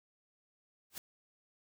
white noise with exponential growth, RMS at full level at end -39 dBFS, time 0.9-0.98 s, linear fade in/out 1 ms, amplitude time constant 17 ms, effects none

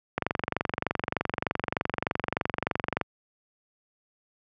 click train, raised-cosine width 0.5 ms, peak -10 dBFS, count 67, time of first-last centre 0.18-3.013 s, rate 23.3 Hz, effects high-pass 80 Hz 12 dB/octave

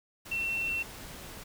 sine tone in noise, 2704 Hz, E7, 43 cents sharp, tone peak -29 dBFS, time 0.31-0.83 s, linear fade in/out 10 ms, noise pink, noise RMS -45 dBFS, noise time 0.25-1.44 s, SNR +13 dB, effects none

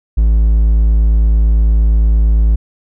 triangle tone, 54.4 Hz, A1, 19 cents flat, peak -5 dBFS, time 0.17-2.56 s, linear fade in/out 10 ms, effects none

